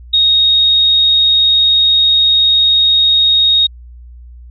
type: tone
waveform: sine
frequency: 3739 Hz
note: A#7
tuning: 4 cents sharp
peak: -7 dBFS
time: 0.13-3.67 s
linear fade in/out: 10 ms
effects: added 60 Hz sine -32 dBFS peak until 4.5 s